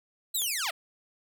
10% pulse linear sweep, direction down, 4100 to 559 Hz, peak -20 dBFS, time 0.34-0.71 s, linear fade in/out 10 ms
click, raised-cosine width 0.2 ms, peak -26 dBFS, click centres 0.419 s
effects none

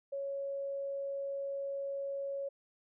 sine tone, 554.4 Hz, C#5, in tune, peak -35 dBFS, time 0.12-2.49 s, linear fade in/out 10 ms, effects none

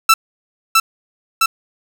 sawtooth tone with echo, 1328 Hz, E6, 12 cents sharp, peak -3 dBFS, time 0.09-0.14 s, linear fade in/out 5 ms, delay 660 ms, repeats 2, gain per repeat -2 dB, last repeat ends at 1.46 s, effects none

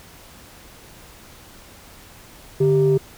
sine tone pair together, 146.83 / 392 Hz, D3 / G4, 0 / 0 cents, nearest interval octave + perfect fourth, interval 1700 cents, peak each -17 / -14 dBFS, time 2.6-2.98 s, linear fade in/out 10 ms, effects tanh soft clip ceiling -8 dBFS + pink hiss -45 dBFS RMS until 3.17 s

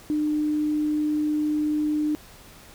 sine tone, 301.8 Hz, D4, 47 cents sharp, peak -21 dBFS, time 0.1-2.15 s, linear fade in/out 0 ms, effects pink hiss -48 dBFS RMS until 2.74 s

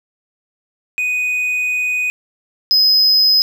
triangle tone pair in turn, 2489 / 5055 Hz, D#7 / D#8, 0 / +27 cents, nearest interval octave, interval 1227 cents, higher second, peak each -14 / -8 dBFS, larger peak second, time 0.98-2.1 / 2.71-3.42 s, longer first, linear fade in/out 0 ms, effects none

